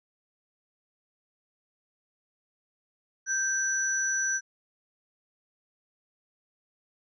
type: tone pair together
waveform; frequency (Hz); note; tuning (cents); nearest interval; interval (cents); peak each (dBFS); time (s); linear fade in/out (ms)
sine; 1568 / 5920; G6 / F#8; 0 / 0; octave + major seventh; 2300; -28; 3.26-4.41; 50
effects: none